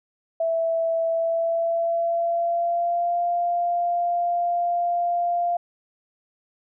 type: tone with pitch glide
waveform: sine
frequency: 659.3 to 696.5 Hz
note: E5 to F5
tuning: 0 to -5 cents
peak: -20 dBFS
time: 0.4-5.57 s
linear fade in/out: 5 ms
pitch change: +95 cents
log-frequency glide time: 1.08-3.21 s
effects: none